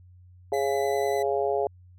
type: harmonic tone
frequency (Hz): 138.59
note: C#3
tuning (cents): 0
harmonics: 3 / 4 / 5 / 6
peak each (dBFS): -26 / -29 / -28 / -34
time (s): 0.52-1.67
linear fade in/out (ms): 2
type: tone with vibrato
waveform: sawtooth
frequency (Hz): 2000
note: B6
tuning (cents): +21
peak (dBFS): -34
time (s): 0.53-1.23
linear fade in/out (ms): 10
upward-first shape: triangle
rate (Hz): 10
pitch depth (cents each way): 16
effects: added 90 Hz sine -49 dBFS peak until 1.98 s